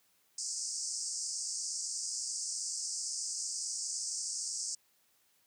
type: band-pass noise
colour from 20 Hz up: white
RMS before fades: -38 dBFS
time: 0.38-4.75 s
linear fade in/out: 5 ms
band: 4800 to 8700 Hz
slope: 96 dB/octave
effects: white hiss -71 dBFS RMS until 5.46 s + high-pass 80 Hz 12 dB/octave